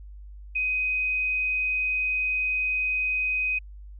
sine tone, 2510 Hz, D#7, 15 cents sharp, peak -23 dBFS, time 0.55-3.59 s, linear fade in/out 10 ms, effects added 50 Hz sine -40 dBFS peak until 3.99 s

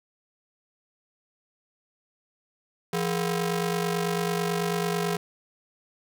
sawtooth ring-modulated tone, 293.1 Hz, D4, 3 cents flat, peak -18 dBFS, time 2.93-5.17 s, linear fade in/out 5 ms, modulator 122 Hz, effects none

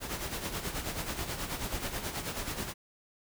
pink noise with tremolo, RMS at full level -34 dBFS, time 0-2.74 s, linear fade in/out 50 ms, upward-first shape sine, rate 9.3 Hz, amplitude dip 60%, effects none

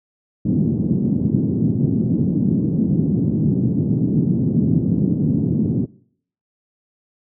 pink band-pass noise, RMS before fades -18 dBFS, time 0.45-5.86 s, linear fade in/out 10 ms, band 130 to 280 Hz, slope 24 dB/octave, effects noise-tail reverb RT60 0.6 s tail -21 dB re dry

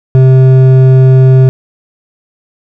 sine tone with hard clipping, 130.7 Hz, C3, 1 cent flat, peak -3 dBFS, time 0.15-1.49 s, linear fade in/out 0 ms, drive 8 dB, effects none

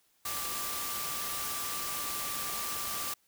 sine tone in noise, 1174.7 Hz, D6, in tune, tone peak -41 dBFS, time 0.25-3.14 s, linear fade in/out 5 ms, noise white, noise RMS -36 dBFS, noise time 0.25-3.14 s, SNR -8 dB, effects white hiss -70 dBFS RMS until 3.27 s

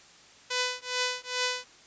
5% pulse tone with tremolo, 500 Hz, B4, 21 cents sharp, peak -13 dBFS, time 0.5-1.65 s, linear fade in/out 10 ms, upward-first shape triangle, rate 2.4 Hz, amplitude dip 100%, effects white hiss -54 dBFS RMS until 1.86 s + resampled to 16000 Hz

